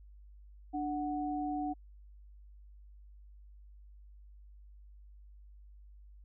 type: tone pair together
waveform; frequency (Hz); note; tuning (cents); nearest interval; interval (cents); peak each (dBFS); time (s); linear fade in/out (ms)
sine; 295.2 / 740; D4 / F#5; +9 / 0; octave + major third; 1591; -35 / -36; 0.73-1.74; 20
effects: added 50 Hz sine -52 dBFS peak until 6.24 s